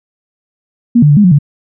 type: tone with pitch steps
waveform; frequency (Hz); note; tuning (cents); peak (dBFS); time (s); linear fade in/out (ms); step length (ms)
sine; 237 / 148.5 / 145.2 / 207.1 / 180.2 / 143.9; A#3 / D3 / D3 / G#3 / F#3 / D3; +29 / +20 / -19 / -5 / -45 / -35; -3; 0.95-1.388; 10; 73
effects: none